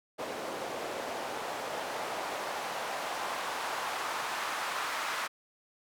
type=noise with band-pass filter sweep; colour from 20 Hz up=white; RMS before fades=-36 dBFS; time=0.18-5.28 s; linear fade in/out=20 ms; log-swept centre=510 to 1200 Hz; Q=1.4; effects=none